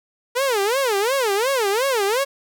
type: tone with vibrato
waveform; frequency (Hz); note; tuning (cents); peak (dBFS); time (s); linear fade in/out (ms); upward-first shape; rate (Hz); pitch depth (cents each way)
sawtooth; 466.2; A#4; 0; -14; 0.35-2.25; 20; sine; 2.8; 300
effects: none